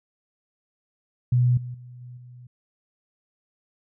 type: tone with level steps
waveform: sine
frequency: 123.47 Hz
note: B2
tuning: in tune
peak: -16 / -31 / -40 / -38 / -42 dBFS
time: 1.32-2.47 s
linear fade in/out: 5 ms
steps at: 1.57 / 1.74 / 2.01 / 2.17 s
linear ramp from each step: 5 ms
effects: none